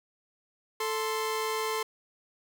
sawtooth tone pair together, 440 / 1046.5 Hz, A4 / C6, 0 / 0 cents, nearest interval octave + minor third, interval 1500 cents, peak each -27 / -29 dBFS, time 0.8-1.83 s, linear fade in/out 5 ms, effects none

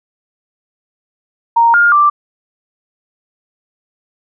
sine tone with pitch steps, 930 / 1413 / 1176 Hz, A#5 / F6 / D6, -4 / +20 / +2 cents, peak -6 dBFS, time 1.56-2.1 s, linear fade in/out 10 ms, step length 180 ms, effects none

